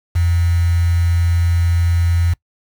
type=tone with quantisation; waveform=sine; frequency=85.5 Hz; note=F2; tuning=36 cents flat; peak=-12 dBFS; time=0.15-2.34 s; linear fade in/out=10 ms; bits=5; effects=noise-tail reverb RT60 0.1 s tail -23 dB re dry